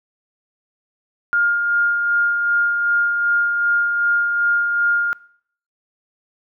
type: tone with tremolo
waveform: sine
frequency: 1412 Hz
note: F6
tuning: 19 cents sharp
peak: -13 dBFS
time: 1.33-5.13 s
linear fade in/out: 0 ms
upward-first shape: sine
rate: 2.6 Hz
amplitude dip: 35%
effects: noise-tail reverb RT60 0.6 s tail -22 dB re dry